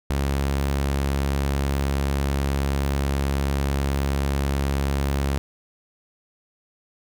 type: tone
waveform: sawtooth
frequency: 69.3 Hz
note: C#2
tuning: in tune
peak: -17 dBFS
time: 0.1-5.38 s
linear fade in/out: 0 ms
effects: none